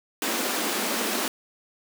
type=high-pass noise; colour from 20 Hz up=pink; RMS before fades=-27 dBFS; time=0.22-1.28 s; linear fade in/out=2 ms; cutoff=200 Hz; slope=96 dB/octave; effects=none